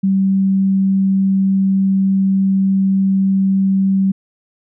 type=tone; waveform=sine; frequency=193.1 Hz; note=G3; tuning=26 cents flat; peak=-11 dBFS; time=0.03-4.12 s; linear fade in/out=10 ms; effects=none